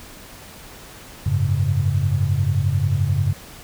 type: chord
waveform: sine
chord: F# suspended second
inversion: none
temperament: equal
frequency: 92.5 / 103.83 / 138.59 Hz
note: F#2 / G#2 / C#3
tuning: 0 / 0 / 0 cents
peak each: -21 dBFS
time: 1.26-3.33 s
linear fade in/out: 5 ms
effects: pink hiss -41 dBFS RMS until 3.63 s